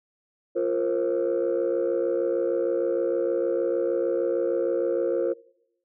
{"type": "chord", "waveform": "sine", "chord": "F suspended fourth", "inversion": "none", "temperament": "equal with one note detuned", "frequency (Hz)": [349.2, 466.2, 532.7], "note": ["F4", "Bb4", "C5"], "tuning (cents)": [0, 0, 31], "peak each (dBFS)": -25, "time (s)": [0.55, 5.34], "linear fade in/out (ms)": 20, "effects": ["noise-tail reverb RT60 0.8 s tail -22 dB re dry", "tanh soft clip ceiling -17 dBFS"]}